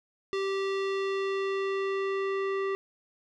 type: tone with low-pass filter sweep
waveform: square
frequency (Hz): 390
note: G4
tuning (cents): -9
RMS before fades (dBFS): -30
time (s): 0.33-2.75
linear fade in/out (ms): 0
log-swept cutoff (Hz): 4100 to 2100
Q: 1.2
effects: none